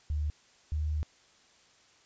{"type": "tone pair in turn", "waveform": "sine", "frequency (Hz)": [74.9, 76.3], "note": ["D2", "D#2"], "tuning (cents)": [35, -33], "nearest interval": "unison", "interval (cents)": 32, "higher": "second", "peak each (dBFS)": -28, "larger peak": "neither", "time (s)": [[0.1, 0.3], [0.72, 1.03]], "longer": "second", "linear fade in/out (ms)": 0, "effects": ["white hiss -62 dBFS RMS until 2.05 s", "resampled to 16000 Hz"]}